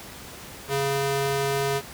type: tone with high-pass filter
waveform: square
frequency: 138.59 Hz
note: C#3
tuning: in tune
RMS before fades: -25 dBFS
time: 0.68-1.82 s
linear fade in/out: 50 ms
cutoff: 310 Hz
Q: 1
effects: pink hiss -41 dBFS RMS until 1.93 s + high-pass 60 Hz 12 dB/octave